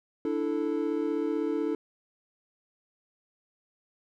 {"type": "chord", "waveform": "triangle", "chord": "D suspended second", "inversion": "none", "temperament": "equal", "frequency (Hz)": [293.7, 329.6, 440], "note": ["D4", "E4", "A4"], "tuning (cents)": [0, 0, 0], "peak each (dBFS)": -29, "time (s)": [0.25, 1.75], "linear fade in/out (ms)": 2, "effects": []}